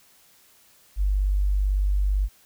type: tone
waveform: sine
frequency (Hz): 49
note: G1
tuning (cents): 0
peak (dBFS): -19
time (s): 0.96-2.29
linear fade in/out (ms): 50
effects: white hiss -57 dBFS RMS until 2.45 s